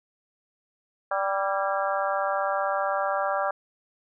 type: harmonic tone with a mistuned harmonic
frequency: 195.4 Hz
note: G3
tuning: 5 cents flat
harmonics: 3 / 4 / 5 / 6 / 7 / 8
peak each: -28 / -29 / -34 / -31 / -32 / -35 dBFS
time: 1.11-3.51 s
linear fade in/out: 5 ms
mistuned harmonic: 8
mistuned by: +65 cents
effects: none

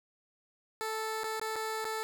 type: tone with dropouts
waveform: 15% pulse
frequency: 439.4 Hz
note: A4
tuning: 2 cents flat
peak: -27 dBFS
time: 0.81-2.03 s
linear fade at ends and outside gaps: 0 ms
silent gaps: 1.234-1.242 / 1.397-1.414 / 1.557-1.562 / 1.844-1.852 s
effects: none

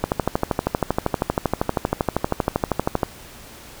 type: click train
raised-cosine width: 1 ms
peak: -4 dBFS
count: 39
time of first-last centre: 0.04-3.032 s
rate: 12.7 Hz
effects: pink hiss -42 dBFS RMS until 3.8 s

